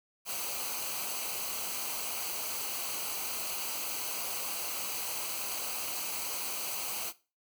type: noise with comb filter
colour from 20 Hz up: white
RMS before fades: -36 dBFS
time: 0.25-7.13 s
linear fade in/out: 50 ms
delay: 0.56 ms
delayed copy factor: -0.65
effects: noise-tail reverb RT60 0.3 s tail -17 dB re dry